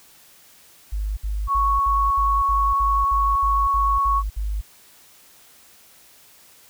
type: tone bursts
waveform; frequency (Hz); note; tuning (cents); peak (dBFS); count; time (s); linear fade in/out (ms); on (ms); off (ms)
sine; 51.3; G#1; -21; -22; 12; 0.92-4.613; 10; 250; 63
type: tone with vibrato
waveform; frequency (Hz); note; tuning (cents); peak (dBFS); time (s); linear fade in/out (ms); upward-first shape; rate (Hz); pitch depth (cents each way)
sine; 1108.7; C#6; 0; -17; 1.47-4.23; 50; triangle; 10; 8
effects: white hiss -51 dBFS RMS until 6.69 s